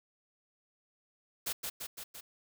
white noise with echo, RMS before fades -35 dBFS, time 1.46-1.53 s, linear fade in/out 10 ms, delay 170 ms, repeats 4, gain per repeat -3 dB, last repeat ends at 2.21 s, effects none

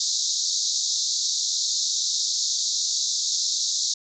white band-pass noise, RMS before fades -25 dBFS, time 0-3.94 s, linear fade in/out 5 ms, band 3700 to 7000 Hz, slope 96 dB/octave, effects none

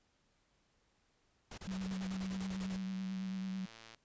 pink noise bursts, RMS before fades -48 dBFS, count 13, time 1.51-2.766 s, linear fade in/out 5 ms, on 68 ms, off 31 ms
sine tone with vibrato, 189.3 Hz, F#3, 40 cents sharp, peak -37 dBFS, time 1.67-3.66 s, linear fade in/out 10 ms, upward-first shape sine, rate 9.1 Hz, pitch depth 21 cents each way
click train, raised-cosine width 0.2 ms, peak -36 dBFS, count 256, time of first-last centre 1.69-3.947 s, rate 113 Hz
effects pink hiss -75 dBFS RMS until 4.04 s + resampled to 16000 Hz

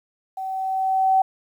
sine tone with level ramp, 763 Hz, G5, 47 cents flat, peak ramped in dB -27 to -13 dBFS, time 0.37-1.22 s, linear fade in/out 5 ms, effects 9-bit

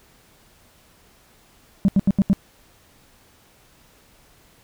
sine tone bursts, 196 Hz, G3, in tune, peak -10 dBFS, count 5, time 1.85-2.331 s, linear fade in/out 0 ms, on 33 ms, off 79 ms, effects tanh soft clip ceiling -10 dBFS + pink hiss -55 dBFS RMS until 4.63 s

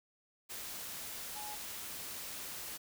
sine tone in noise, 842 Hz, G#5, 24 cents sharp, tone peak -45 dBFS, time 1.35-1.56 s, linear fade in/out 20 ms, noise white, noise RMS -44 dBFS, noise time 0.49-2.78 s, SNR -4 dB, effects none

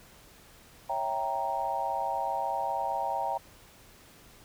sine chord, C# diminished seventh, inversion none, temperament equal, 554.4 / 659.3 / 784 / 932.3 Hz, C#5 / E5 / G5 / Bb5, 0 / 0 / 0 / 0 cents, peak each -38 / -36 / -32 / -32 dBFS, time 0.89-3.38 s, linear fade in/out 10 ms, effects pink hiss -55 dBFS RMS until 4.44 s

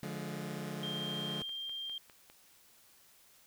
sawtooth chord, D diminished, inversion none, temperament just, 146.83 / 176.2 / 211.4 Hz, D3 / F3 / Ab3, 0 / +16 / +31 cents, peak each -39 dBFS, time 0.03-1.42 s, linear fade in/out 0 ms
sine tone, 3185 Hz, G7, 27 cents sharp, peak -38 dBFS, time 0.83-1.98 s, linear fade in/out 2 ms
click train, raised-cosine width 0.3 ms, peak -38 dBFS, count 7, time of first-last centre 1.09-2.3 s, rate 4.96 Hz
effects white hiss -63 dBFS RMS until 3.46 s

